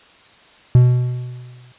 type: tone with exponential decay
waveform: triangle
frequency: 124 Hz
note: B2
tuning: 7 cents sharp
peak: -3 dBFS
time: 0.75-1.72 s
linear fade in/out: 0 ms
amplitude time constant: 210 ms
effects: white hiss -48 dBFS RMS until 1.78 s + resampled to 8000 Hz